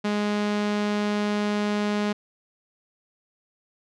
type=tone with low-pass filter; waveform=sawtooth; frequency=207.7 Hz; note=G#3; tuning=in tune; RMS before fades=-25 dBFS; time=0.04-2.13 s; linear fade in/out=10 ms; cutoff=4800 Hz; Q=0.78; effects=none